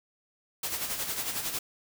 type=noise with tremolo; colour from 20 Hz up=white; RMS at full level=-31 dBFS; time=0.63-1.59 s; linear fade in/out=5 ms; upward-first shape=sine; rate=11 Hz; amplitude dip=55%; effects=none